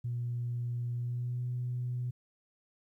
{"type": "tone with pitch glide", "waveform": "sine", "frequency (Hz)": [120.4, 123.43], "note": ["B2", "B2"], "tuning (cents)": [-44, -1], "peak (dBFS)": -31, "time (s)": [0.04, 2.11], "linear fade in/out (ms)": 10, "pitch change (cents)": 43, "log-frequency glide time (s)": [0.94, 1.44], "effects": ["tanh soft clip ceiling -27 dBFS", "12-bit"]}